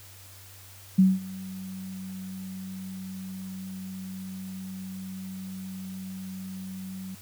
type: tone with ADSR envelope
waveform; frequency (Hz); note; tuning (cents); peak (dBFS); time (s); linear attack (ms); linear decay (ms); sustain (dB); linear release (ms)
sine; 188.9; F#3; +36; -13; 0.98-7.15; 12; 200; -22; 6
effects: added 96 Hz sine -50 dBFS peak until 7.21 s + white hiss -50 dBFS RMS until 7.21 s